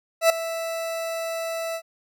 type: tone with ADSR envelope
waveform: 40% pulse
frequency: 659.3 Hz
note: E5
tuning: in tune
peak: -11 dBFS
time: 0.21-1.82 s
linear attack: 89 ms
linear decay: 4 ms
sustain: -15 dB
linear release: 69 ms
effects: none